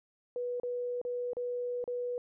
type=tone with dropouts; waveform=sine; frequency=489.4 Hz; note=B4; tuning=16 cents flat; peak=-32 dBFS; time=0.36-2.18 s; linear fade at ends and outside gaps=1 ms; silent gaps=0.599-0.633 / 1.015-1.05 / 1.333-1.368 / 1.841-1.877 s; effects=none